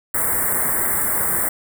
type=band-stop noise; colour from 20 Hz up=white; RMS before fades=-20 dBFS; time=0.14-1.49 s; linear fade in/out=5 ms; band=2100 to 7800 Hz; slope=96 dB/octave; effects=none